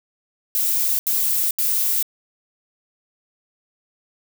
violet noise bursts, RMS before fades -20 dBFS, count 3, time 0.55-2.026 s, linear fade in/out 0 ms, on 440 ms, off 78 ms, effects none

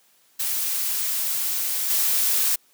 blue noise with level steps, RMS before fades -25 / -21 dBFS, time 0.39-2.56 s, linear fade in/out 10 ms, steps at 1.9 s, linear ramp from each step 2 ms, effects white hiss -60 dBFS RMS until 2.73 s + high-pass 150 Hz 12 dB/octave

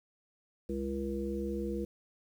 harmonic tone with a mistuned harmonic, 68.2 Hz, C#2, 28 cents flat, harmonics 1 / 3 / 5 / 7, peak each -40 / -37 / -37 / -39 dBFS, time 0.69-1.85 s, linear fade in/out 5 ms, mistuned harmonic 1, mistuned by -17 cents, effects 10-bit

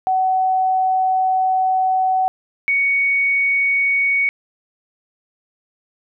sine tone pair in turn, 752 / 2232 Hz, F#5 / C#7, +28 / +11 cents, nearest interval octave + perfect fifth, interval 1883 cents, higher second, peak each -14 dBFS, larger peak neither, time 0.07-2.28 / 2.68-4.29 s, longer first, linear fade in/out 0 ms, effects none

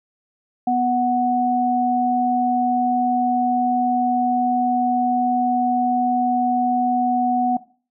sine tone pair together, 246.9 / 739.4 Hz, B3 / F#5, 0 / -1 cents, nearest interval octave + perfect fifth, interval 1899 cents, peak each -21 / -17 dBFS, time 0.67-7.57 s, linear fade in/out 5 ms, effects noise-tail reverb RT60 0.4 s tail -18 dB re dry

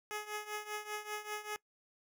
10% pulse tone with tremolo, 421.5 Hz, G#4, 26 cents sharp, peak -28 dBFS, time 0.11-1.56 s, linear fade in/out 0 ms, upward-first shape triangle, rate 5.1 Hz, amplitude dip 85%, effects noise-tail reverb RT60 0.1 s tail -21 dB re dry

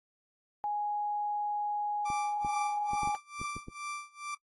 sine tone, 830.6 Hz, G#5, in tune, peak -30 dBFS, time 0.64-3.15 s, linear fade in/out 0 ms
30% pulse tone with tremolo, 1174.7 Hz, D6, in tune, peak -33 dBFS, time 2.05-4.35 s, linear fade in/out 10 ms, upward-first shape sine, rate 2.3 Hz, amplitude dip 95%
clicks, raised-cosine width 3 ms, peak -30 dBFS, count 8, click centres 2.102 / 2.448 / 2.934 / 3.033 / 3.074 / 3.415 / 3.566 / 3.684 s
effects noise-tail reverb RT60 0.1 s tail -23 dB re dry + AAC 32 kbps

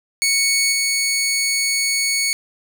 15% pulse tone with level steps, 2220 Hz, C#7, 2 cents sharp, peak -9 / -11 dBFS, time 0.22-2.33 s, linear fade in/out 0 ms, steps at 0.72 s, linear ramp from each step 5 ms, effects none

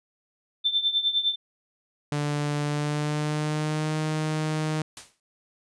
sine tone with tremolo, 3551 Hz, A7, 15 cents sharp, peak -18 dBFS, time 0.64-1.36 s, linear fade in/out 20 ms, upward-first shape triangle, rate 9.8 Hz, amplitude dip 85%
sawtooth tone with pitch glide, 146.83 to 155.2 Hz, D3 to D#3, 0 to -4 cents, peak -21 dBFS, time 2.12-4.82 s, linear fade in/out 2 ms, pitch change +96 cents, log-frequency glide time 2.64-3.97 s
white noise with exponential decay, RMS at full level -36 dBFS, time 4.97-5.2 s, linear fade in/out 1 ms, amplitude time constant 48 ms
effects resampled to 22050 Hz

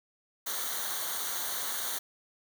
white noise with comb filter, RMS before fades -34 dBFS, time 0.46-1.99 s, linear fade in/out 10 ms, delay 0.39 ms, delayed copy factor -0.8, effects none

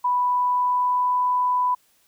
sine tone with pitch glide, 987.8 to 994.7 Hz, B5 to B5, 0 to +12 cents, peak -18 dBFS, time 0.04-1.75 s, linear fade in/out 10 ms, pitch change +12 cents, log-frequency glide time 0.16-1.22 s, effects white hiss -62 dBFS RMS until 2.07 s

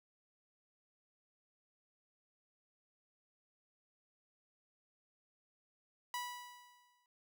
sawtooth tone with exponential decay, 980 Hz, B5, 14 cents flat, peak -34 dBFS, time 6.14-7.06 s, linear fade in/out 1 ms, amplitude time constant 200 ms, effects none

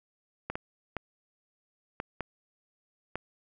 clicks, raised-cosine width 0.5 ms, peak -18 dBFS, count 6, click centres 0.5 / 0.555 / 0.967 / 2.001 / 2.207 / 3.156 s, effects none

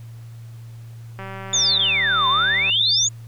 click train, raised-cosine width 0.5 ms, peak -20 dBFS, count 292, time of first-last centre 1.19-2.698 s, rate 193 Hz
sine tone with tremolo, 3583 Hz, A7, 31 cents sharp, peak -18 dBFS, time 1.53-3.07 s, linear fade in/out 2 ms, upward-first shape triangle, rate 1.6 Hz, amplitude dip 60%
sine exponential two-way sweep, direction down then up, 6990 to 995 to 6990 Hz, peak -17 dBFS, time 1.53-3.09 s, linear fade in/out 10 ms, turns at 2.28 s
effects added 115 Hz sine -35 dBFS peak until 3.27 s + pink hiss -54 dBFS RMS until 3.27 s

